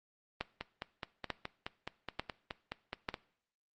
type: two click trains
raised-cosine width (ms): 0.3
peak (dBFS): -22 / -18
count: 13 / 4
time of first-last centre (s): 0.61-3.142 / 0.41-3.089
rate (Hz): 4.74 / 1.12
effects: noise-tail reverb RT60 0.6 s tail -19 dB re dry + Opus 32 kbps